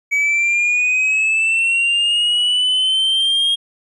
triangle linear sweep, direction up, 2267 to 3259 Hz, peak -12 dBFS, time 0.11-3.56 s, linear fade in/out 20 ms, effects resampled to 24000 Hz

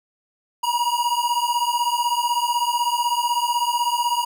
square beating tone pair, 950 / 966 Hz, A#5 / B5, +33 / -39 cents, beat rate 16 Hz, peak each -23 dBFS, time 0.63-4.25 s, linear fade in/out 10 ms, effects none

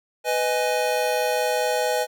square chord, G# minor, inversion first, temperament just, 498.4 / 623 / 830.6 Hz, B4 / D#5 / G#5, +16 / +2 / 0 cents, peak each -25 / -26 / -27 dBFS, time 0.24-2.07 s, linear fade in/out 50 ms, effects none

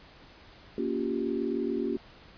sine chord, G half-diminished seventh, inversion first, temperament just, 235.2 / 282.2 / 352.8 / 392 Hz, Bb3 / Db4 / F4 / G4, +16 / +31 / +18 / 0 cents, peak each -33 dBFS, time 0.78-1.97 s, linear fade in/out 2 ms, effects pink hiss -53 dBFS RMS until 2.37 s + resampled to 11025 Hz

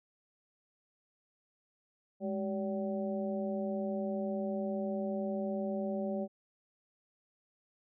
harmonic tone with a mistuned harmonic, 191.6 Hz, G3, 39 cents flat, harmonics 1 / 2 / 3 / 4, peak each -35 / -40 / -37 / -46 dBFS, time 2.2-6.28 s, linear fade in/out 50 ms, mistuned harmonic 1, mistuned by +130 cents, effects none

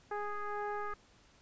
sine tone with frequency modulation, 414.9 Hz, G#4, 2 cents flat, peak -35 dBFS, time 0.11-0.94 s, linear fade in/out 5 ms, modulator 414 Hz, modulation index 2.8, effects pink hiss -64 dBFS RMS until 1.41 s + resampled to 16000 Hz

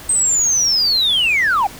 sine linear sweep, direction down, 8372 to 740 Hz, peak -11 dBFS, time 0.09-1.67 s, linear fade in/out 5 ms, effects tanh soft clip ceiling -10 dBFS + pink hiss -36 dBFS RMS until 1.79 s

